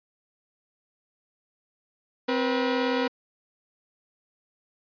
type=tone pair together; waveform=sawtooth; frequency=261 / 483.7 Hz; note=C4 / B4; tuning=-4 / -36 cents; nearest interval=major seventh; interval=1068 cents; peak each=-22 dBFS; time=2.28-3.08 s; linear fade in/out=10 ms; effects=resampled to 11025 Hz